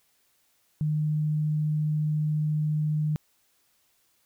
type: tone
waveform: sine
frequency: 152.4 Hz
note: D#3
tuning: 36 cents flat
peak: -23 dBFS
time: 0.81-3.16 s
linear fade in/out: 0 ms
effects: white hiss -68 dBFS RMS until 4.25 s